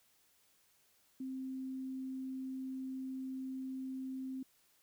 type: tone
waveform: sine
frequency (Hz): 262.3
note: C4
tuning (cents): +4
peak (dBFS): -39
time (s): 1.2-4.43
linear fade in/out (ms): 5
effects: white hiss -71 dBFS RMS until 4.82 s

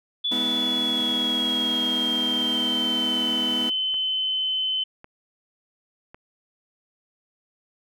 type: tone with pitch glide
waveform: sine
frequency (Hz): 3444 to 3051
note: A7 to G7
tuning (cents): -38 to -48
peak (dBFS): -22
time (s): 0.24-4.84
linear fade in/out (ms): 10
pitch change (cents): -210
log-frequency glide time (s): 0.47-3.23
type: chord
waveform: 40% pulse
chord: E major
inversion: first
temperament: equal with one note detuned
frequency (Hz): 207.7 / 246.9 / 322.8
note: G#3 / B3 / E4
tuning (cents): 0 / 0 / -36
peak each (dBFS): -34 / -29 / -33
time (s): 0.31-3.7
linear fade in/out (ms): 10
type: click train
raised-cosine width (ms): 0.5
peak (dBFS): -28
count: 5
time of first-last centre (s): 1.74-6.145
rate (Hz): 0.908
effects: none

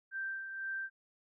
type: tone with tremolo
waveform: sine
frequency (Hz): 1568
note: G6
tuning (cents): 0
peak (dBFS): -35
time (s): 0.11-0.9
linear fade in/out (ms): 50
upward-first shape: sine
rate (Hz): 2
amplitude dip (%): 50
effects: none

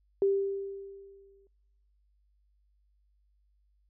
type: tone with exponential decay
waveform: sine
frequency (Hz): 393.9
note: G4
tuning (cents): +8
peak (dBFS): -21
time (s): 0.22-1.47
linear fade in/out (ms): 1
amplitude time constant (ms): 270
effects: noise-tail reverb RT60 1.0 s tail -26 dB re dry + added 50 Hz sine -66 dBFS peak until 3.89 s

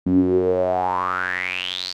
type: tone with band-pass filter sweep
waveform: sawtooth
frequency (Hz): 91.4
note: F#2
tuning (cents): -21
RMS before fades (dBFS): -21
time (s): 0.06-1.93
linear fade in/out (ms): 10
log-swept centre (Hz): 230 to 4700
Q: 8.9
effects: none

